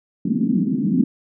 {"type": "band-pass noise", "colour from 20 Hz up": "white", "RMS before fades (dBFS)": -19, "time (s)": [0.25, 1.04], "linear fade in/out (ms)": 5, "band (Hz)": [170, 280], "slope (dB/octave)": 48, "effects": []}